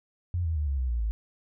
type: tone with pitch steps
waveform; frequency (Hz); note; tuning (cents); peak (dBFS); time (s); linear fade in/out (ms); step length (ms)
sine; 88 / 81.16 / 74.86 / 69.04 / 63.68 / 58.73 / 54.17; F2 / E2 / D2 / C#2 / C2 / A#1 / A1; +14 / -26 / +34 / -6 / -46 / +14 / -26; -25; 0.34-1.11; 0; 110
effects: none